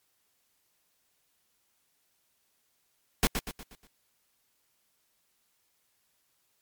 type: noise with echo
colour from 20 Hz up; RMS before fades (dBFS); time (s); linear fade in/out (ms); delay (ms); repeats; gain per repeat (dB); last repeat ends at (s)
pink; -23; 3.23-3.27; 0; 120; 5; -7; 3.87
effects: white hiss -73 dBFS RMS until 6.61 s + MP3 96 kbps